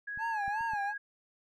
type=tone with pitch glide; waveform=sine; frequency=1661.2 to 1642.1 Hz; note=G#6 to G#6; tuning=0 to -20 cents; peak=-36 dBFS; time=0.07-0.98 s; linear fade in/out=10 ms; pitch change=-20 cents; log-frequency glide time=0.5-0.66 s
type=clicks; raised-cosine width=5 ms; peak=-40 / -36 / -42 / -37 dBFS; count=4; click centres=0.175 / 0.48 / 0.609 / 0.735 s
type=tone with vibrato; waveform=triangle; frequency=856 Hz; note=A5; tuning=48 cents flat; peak=-30 dBFS; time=0.18-0.94 s; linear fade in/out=50 ms; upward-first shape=sine; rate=2.7 Hz; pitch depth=130 cents each way
effects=none